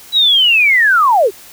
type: linear sweep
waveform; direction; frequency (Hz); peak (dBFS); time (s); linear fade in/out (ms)
sine; down; 3951 to 349.2; -7; 0.12-1.31; 50
effects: white hiss -38 dBFS RMS until 1.52 s